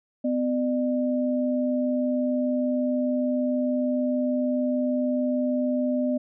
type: tone pair together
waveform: sine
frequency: 252.6 / 600.8 Hz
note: B3 / D5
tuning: +39 / +39 cents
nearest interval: octave + minor third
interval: 1500 cents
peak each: -23 / -27 dBFS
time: 0.24-6.18 s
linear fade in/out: 10 ms
effects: none